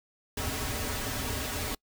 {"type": "noise with comb filter", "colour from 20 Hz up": "pink", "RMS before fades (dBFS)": -33, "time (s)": [0.37, 1.75], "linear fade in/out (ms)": 5, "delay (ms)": 5.8, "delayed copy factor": -0.85, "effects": ["noise-tail reverb RT60 0.1 s tail -26 dB re dry"]}